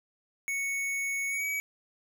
square tone with pitch glide, 2217 to 2273 Hz, C#7 to C#7, 0 to +43 cents, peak -30 dBFS, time 0.48-1.6 s, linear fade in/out 0 ms, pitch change +43 cents, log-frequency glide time 1.29-1.45 s, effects none

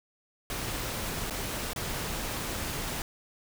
pink noise with dropouts, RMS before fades -34 dBFS, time 0.5-3.02 s, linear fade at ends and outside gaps 1 ms, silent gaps 1.299-1.307 / 1.733-1.761 s, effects none

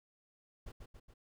brown noise with echo, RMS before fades -45 dBFS, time 0.66-0.72 s, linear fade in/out 10 ms, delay 140 ms, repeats 3, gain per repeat -4 dB, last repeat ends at 1.14 s, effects none

